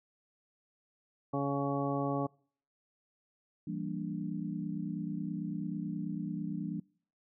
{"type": "harmonic tone", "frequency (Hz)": 140, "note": "C#3", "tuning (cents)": 18, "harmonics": [1, 2, 3, 4, 5, 6, 8], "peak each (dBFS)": [-36, -34, -39, -38, -40, -41, -40], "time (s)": [1.33, 2.27], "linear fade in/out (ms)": 10}
{"type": "chord", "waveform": "sine", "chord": "E half-diminished seventh", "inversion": "none", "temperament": "equal with one note detuned", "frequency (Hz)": [166.83, 196, 233.1, 293.7], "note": ["E3", "G3", "Bb3", "D4"], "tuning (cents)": [21, 0, 0, 0], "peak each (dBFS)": [-39, -39, -42, -40], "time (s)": [3.67, 6.8], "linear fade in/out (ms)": 5}
{"effects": ["noise-tail reverb RT60 0.5 s tail -25 dB re dry"]}